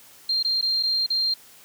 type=tone with dropouts; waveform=sine; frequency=4186 Hz; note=C8; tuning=in tune; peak=-20 dBFS; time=0.29-1.34 s; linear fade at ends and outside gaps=5 ms; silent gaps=0.428-0.447 / 0.613-0.625 / 0.828-0.833 / 1.064-1.102 s; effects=white hiss -50 dBFS RMS until 1.64 s + high-pass 80 Hz 12 dB/octave